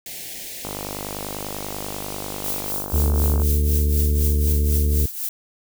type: band-stop noise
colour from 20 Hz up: white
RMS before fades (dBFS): -34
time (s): 0.06-2.72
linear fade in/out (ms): 2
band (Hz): 780 to 1800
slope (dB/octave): 48
type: click train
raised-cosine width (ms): 1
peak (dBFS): -16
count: 140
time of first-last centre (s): 0.65-3.419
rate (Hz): 50.2
type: noise with tremolo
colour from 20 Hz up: violet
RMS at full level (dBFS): -25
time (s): 2.44-5.29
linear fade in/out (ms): 2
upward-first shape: triangle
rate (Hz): 4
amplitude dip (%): 75
type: harmonic tone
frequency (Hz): 73.42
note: D2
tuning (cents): 0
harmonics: 1 / 2 / 3 / 4 / 5 / 6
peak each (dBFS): -16 / -32 / -31 / -36 / -37 / -33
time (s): 2.93-5.06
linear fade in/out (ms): 5
effects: none